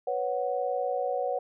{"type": "chord", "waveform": "sine", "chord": "B suspended second", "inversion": "none", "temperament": "equal", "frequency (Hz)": [493.9, 554.4, 740], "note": ["B4", "C#5", "F#5"], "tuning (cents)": [0, 0, 0], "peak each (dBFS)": -31, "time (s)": [0.07, 1.39], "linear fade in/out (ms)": 5, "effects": []}